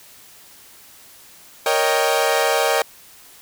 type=chord; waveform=sawtooth; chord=Eb dominant seventh; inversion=second; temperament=equal; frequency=466.2 / 554.4 / 622.3 / 784 Hz; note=Bb4 / Db5 / Eb5 / G5; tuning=0 / 0 / 0 / 0 cents; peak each=-18 dBFS; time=1.66-2.82 s; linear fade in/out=2 ms; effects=white hiss -46 dBFS RMS until 3.41 s